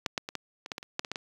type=clicks; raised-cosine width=0.2 ms; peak=-10 / -11 / -19 / -15 / -23 / -15 / -18 / -26 / -11 / -20 / -16 / -17 dBFS; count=12; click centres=0.062 / 0.178 / 0.289 / 0.353 / 0.661 / 0.718 / 0.781 / 0.829 / 0.994 / 1.048 / 1.116 / 1.158 s; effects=high-pass 100 Hz 12 dB/octave + 8-bit